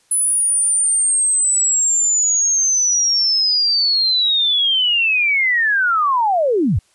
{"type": "linear sweep", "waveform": "sine", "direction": "down", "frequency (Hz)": [10070, 65.41], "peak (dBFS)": -13, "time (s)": [0.11, 6.79], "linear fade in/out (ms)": 5, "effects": ["white hiss -58 dBFS RMS until 6.94 s", "resampled to 24000 Hz"]}